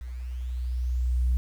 sine tone with level ramp, 61.8 Hz, B1, 2 cents sharp, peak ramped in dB -34 to -18 dBFS, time 0.01-1.37 s, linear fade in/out 0 ms, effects tanh soft clip ceiling -18 dBFS + 9-bit

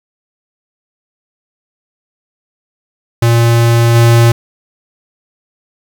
square tone with level steps, 117 Hz, A#2, 7 cents sharp, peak -7 / -5 dBFS, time 3.22-4.32 s, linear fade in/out 5 ms, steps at 3.94 s, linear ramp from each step 20 ms, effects 7-bit

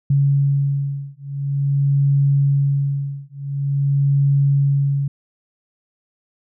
sine beating tone pair, 139.7 / 140.17 Hz, C#3 / C#3, +14 / +20 cents, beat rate 0.47 Hz, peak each -18 dBFS, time 0.1-5.08 s, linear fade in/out 5 ms, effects none

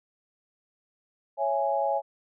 sine chord, C# minor, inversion none, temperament just, 554.4 / 665.2 / 831.5 Hz, C#5 / E5 / G#5, 0 / +16 / +2 cents, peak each -28 / -29 / -27 dBFS, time 1.37-2.02 s, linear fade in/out 50 ms, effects none

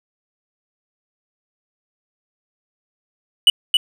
triangle tone with echo, 2960 Hz, F#7, in tune, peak -5 dBFS, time 3.47-3.5 s, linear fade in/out 2 ms, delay 270 ms, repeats 1, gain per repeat -4 dB, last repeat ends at 3.77 s, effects none

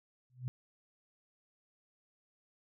sine tone with exponential growth, 125.9 Hz, B2, 34 cents sharp, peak -31 dBFS, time 0.3-0.48 s, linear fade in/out 0 ms, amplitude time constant 37 ms, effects none

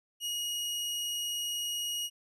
sawtooth tone, 2886 Hz, F#7, 44 cents flat, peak -29 dBFS, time 0.2-2.1 s, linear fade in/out 50 ms, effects resampled to 32000 Hz

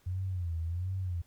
sine tone with vibrato, 88.1 Hz, F2, 16 cents sharp, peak -31 dBFS, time 0.06-1.22 s, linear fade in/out 10 ms, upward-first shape sine, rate 1.4 Hz, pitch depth 130 cents each way, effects pink hiss -67 dBFS RMS until 1.26 s

